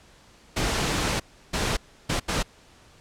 pink noise bursts at uneven times, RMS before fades -25 dBFS, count 4, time 0.56-1.2 / 1.53-1.77 / 2.09-2.2 / 2.28-2.43 s, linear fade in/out 10 ms, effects pink hiss -54 dBFS RMS until 3 s + low-pass 8000 Hz 12 dB/octave

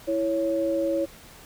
sine tone pair together, 330 / 555 Hz, E4 / C#5, +2 / +2 cents, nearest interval major sixth, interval 900 cents, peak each -26 / -24 dBFS, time 0.07-1.06 s, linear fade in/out 20 ms, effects pink hiss -48 dBFS RMS until 1.45 s

